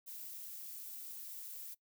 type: noise with amplitude modulation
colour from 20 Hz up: violet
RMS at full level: -45 dBFS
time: 0.06-1.75 s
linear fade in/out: 20 ms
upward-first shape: sine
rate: 247 Hz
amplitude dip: 55%
effects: noise-tail reverb RT60 0.1 s tail -20 dB re dry